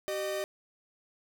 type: tone pair together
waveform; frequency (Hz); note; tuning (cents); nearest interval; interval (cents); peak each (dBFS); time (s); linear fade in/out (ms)
45% pulse; 384.3 / 610; G4 / D#5; -34 / -34; minor sixth; 800; -36 / -33; 0.08-0.44; 0
effects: none